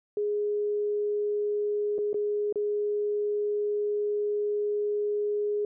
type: tone with dropouts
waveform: sine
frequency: 415.3 Hz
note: G#4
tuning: in tune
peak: -25 dBFS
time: 0.17-5.65 s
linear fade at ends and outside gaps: 2 ms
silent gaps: 1.982-1.987 / 2.131-2.143 / 2.526-2.557 s
effects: none